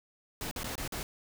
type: noise with dropouts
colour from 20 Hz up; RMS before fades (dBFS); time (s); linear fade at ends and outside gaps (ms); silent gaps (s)
pink; -37; 0.41-1.03; 1; 0.512-0.561 / 0.633-0.643 / 0.755-0.779 / 0.877-0.922
effects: none